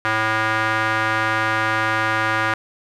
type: tone with band-pass filter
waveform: square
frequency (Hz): 109.8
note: A2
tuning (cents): -3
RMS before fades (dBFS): -20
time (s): 0.05-2.54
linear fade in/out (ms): 0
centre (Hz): 1500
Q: 2.1
effects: none